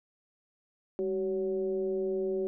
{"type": "tone with frequency modulation", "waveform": "sine", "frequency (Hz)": 380, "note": "F#4", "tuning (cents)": 46, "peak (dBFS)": -28, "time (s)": [0.99, 2.47], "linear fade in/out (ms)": 0, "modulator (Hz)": 179, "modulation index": 0.59, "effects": []}